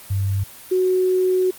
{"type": "tone pair in turn", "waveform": "sine", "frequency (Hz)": [98, 370], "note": ["G2", "F#4"], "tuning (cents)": [0, 0], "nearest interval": "octave + major seventh", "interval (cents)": 2300, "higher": "second", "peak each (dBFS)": [-18, -15], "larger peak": "second", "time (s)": [[0.1, 0.44], [0.71, 1.51]], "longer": "second", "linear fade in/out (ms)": 10, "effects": ["white hiss -41 dBFS RMS until 1.58 s", "Opus 32 kbps"]}